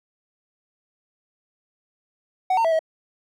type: tone with pitch steps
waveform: triangle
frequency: 748 / 911 / 655 / 640 Hz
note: F#5 / A#5 / E5 / D#5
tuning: +19 / -40 / -11 / +49 cents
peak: -15 dBFS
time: 2.5-2.792 s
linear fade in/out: 5 ms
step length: 73 ms
effects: none